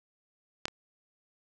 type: clicks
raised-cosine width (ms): 0.2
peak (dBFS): -11 / -24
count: 2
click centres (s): 0.655 / 0.682
effects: none